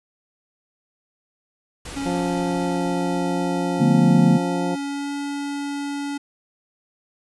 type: noise with exponential decay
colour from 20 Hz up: pink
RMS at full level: -34 dBFS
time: 1.85-5.63 s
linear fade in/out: 5 ms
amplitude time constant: 820 ms
type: tone with pitch glide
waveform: square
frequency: 277.2 to 284.3 Hz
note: C#4 to C#4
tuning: 0 to +44 cents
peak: -26 dBFS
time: 1.96-6.18 s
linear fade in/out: 10 ms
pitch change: +44 cents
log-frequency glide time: 4.42-5.12 s
type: harmonic tone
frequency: 176.7 Hz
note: F3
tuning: 21 cents sharp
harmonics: 1 / 2 / 3 / 4 / 5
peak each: -25 / -28 / -30 / -31 / -32 dBFS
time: 2.05-4.76 s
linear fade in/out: 20 ms
type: chord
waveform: sine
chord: B half-diminished seventh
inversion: first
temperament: just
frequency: 148.16 / 177.8 / 222.2 / 246.9 Hz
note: D3 / F3 / A3 / B3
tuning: +16 / +31 / +17 / 0 cents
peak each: -19 dBFS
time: 3.79-4.38 s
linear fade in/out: 20 ms
effects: resampled to 24000 Hz